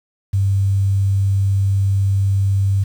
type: tone with quantisation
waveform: sine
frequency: 98 Hz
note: G2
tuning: in tune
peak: -13 dBFS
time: 0.33-2.84 s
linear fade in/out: 10 ms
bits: 7
effects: none